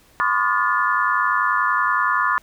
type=tone cluster; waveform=sine; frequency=1015 / 1106 / 1216 / 1423 / 1739 Hz; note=B5 / C#6 / D#6 / F6 / A6; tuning=+47 / -4 / -40 / +32 / -21 cents; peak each=-23 dBFS; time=0.2-2.38 s; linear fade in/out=0 ms; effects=pink hiss -54 dBFS RMS until 2.42 s